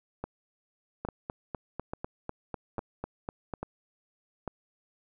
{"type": "two click trains", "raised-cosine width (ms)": 1, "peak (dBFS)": [-20, -20], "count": [11, 6], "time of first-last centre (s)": [[1.05, 3.538], [0.24, 4.477]], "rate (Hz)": [4.02, 1.18], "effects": []}